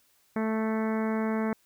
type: harmonic tone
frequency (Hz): 220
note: A3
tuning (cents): 0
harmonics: 1 / 2 / 3 / 4 / 5 / 6 / 7 / 8 / 9 / 10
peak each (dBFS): -27 / -33 / -37 / -39 / -41 / -43 / -44 / -45 / -46 / -47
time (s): 0.36-1.53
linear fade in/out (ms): 2
effects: white hiss -66 dBFS RMS until 1.65 s